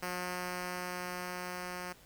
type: tone with level ramp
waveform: 5% pulse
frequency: 179.9 Hz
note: F#3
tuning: 48 cents flat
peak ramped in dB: -24 to -28 dBFS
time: 0.02-1.93 s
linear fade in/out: 10 ms
effects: pink hiss -59 dBFS RMS until 2.05 s